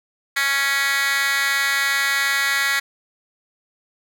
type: tone with high-pass filter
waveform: 10% pulse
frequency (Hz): 277.2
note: C#4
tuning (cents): 0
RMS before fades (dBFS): -20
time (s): 0.36-2.8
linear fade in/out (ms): 10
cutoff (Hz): 2000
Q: 2.9
effects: none